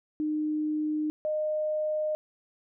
sine tone pair in turn, 305.2 / 613.6 Hz, D#4 / D#5, -33 / -24 cents, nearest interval octave, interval 1209 cents, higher second, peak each -26 dBFS, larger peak neither, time 0.2-1.1 / 1.25-2.15 s, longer neither, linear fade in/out 0 ms, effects none

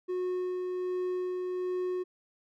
triangle tone with tremolo, 364.5 Hz, F#4, 26 cents flat, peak -27 dBFS, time 0.08-2.04 s, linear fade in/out 20 ms, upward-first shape sine, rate 1.3 Hz, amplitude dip 25%, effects none

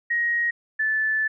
sine tone pair in turn, 1884 / 1747.6 Hz, A#6 / A6, +18 / -12 cents, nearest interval minor second, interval 130 cents, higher first, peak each -20 dBFS, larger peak neither, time 0.1-0.51 / 0.79-1.28 s, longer second, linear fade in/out 10 ms, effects none

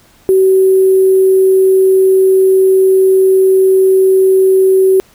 sine tone with sample-and-hold, 380.2 Hz, F#4, 47 cents sharp, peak -5 dBFS, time 0.29-5 s, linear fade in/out 0 ms, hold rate 11025 Hz, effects pink hiss -47 dBFS RMS until 5.14 s

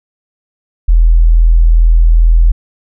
sine tone, 41.2 Hz, E1, in tune, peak -3 dBFS, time 0.88-2.52 s, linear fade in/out 10 ms, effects none

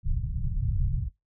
pink low-pass noise, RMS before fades -27 dBFS, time 0.03-1.1 s, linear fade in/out 50 ms, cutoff 150 Hz, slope 48 dB/octave, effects noise-tail reverb RT60 0.2 s tail -22 dB re dry

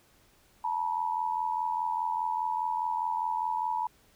sine tone pair together, 879 / 963.9 Hz, A5 / B5, -2 / -42 cents, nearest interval major second, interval 160 cents, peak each -31 / -30 dBFS, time 0.64-3.87 s, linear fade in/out 5 ms, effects pink hiss -63 dBFS RMS until 4.15 s

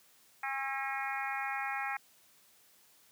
harmonic tone with a mistuned harmonic, 271.2 Hz, C#4, 38 cents flat, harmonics 3 / 4 / 5 / 6 / 7 / 8 / 9, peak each -38 / -44 / -42 / -42 / -41 / -42 / -44 dBFS, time 0.43-1.97 s, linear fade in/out 5 ms, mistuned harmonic 5, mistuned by -26 cents, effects white hiss -64 dBFS RMS until 3.11 s + high-pass 100 Hz 12 dB/octave

